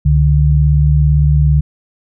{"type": "tone pair together", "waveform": "sine", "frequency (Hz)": [69.3, 147.09], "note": ["C#2", "D3"], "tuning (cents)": [0, 3], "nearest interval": "octave + minor second", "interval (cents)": 1303, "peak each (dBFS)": -10, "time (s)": [0.05, 1.61], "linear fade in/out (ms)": 10, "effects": []}